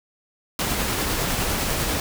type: noise with tremolo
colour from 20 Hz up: pink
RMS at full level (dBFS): -23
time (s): 0.59-2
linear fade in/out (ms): 2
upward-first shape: triangle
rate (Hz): 10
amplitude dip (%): 25
effects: none